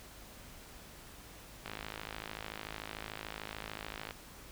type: click train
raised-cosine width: 0.3 ms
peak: -24 dBFS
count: 132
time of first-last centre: 1.66-4.109 s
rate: 53.5 Hz
effects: added 50 Hz sine -58 dBFS peak until 4.51 s + pink hiss -53 dBFS RMS until 4.51 s